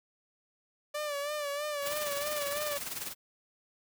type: tone with vibrato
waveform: sawtooth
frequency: 584 Hz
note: D5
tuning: 10 cents flat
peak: -29 dBFS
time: 0.94-2.78 s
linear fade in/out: 10 ms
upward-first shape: sine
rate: 3.1 Hz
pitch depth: 58 cents each way
type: noise with tremolo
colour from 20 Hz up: white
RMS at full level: -36 dBFS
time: 1.81-3.15 s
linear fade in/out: 50 ms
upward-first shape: sine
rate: 20 Hz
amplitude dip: 65%
effects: none